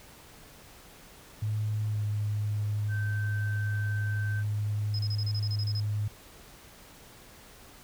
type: tone with pitch glide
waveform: sine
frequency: 106.9 to 104.7 Hz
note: A2 to G#2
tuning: -49 to +15 cents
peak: -27 dBFS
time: 1.42-6.08 s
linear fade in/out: 5 ms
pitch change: -36 cents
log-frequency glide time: 1.87-2.04 s
type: tone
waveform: sine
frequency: 1548 Hz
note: G6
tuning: 22 cents flat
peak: -37 dBFS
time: 2.88-4.44 s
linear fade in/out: 50 ms
type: tone bursts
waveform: sine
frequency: 5100 Hz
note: D#8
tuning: 42 cents sharp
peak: -35 dBFS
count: 11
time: 4.94-5.8 s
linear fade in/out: 2 ms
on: 50 ms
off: 31 ms
effects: pink hiss -52 dBFS RMS until 7.83 s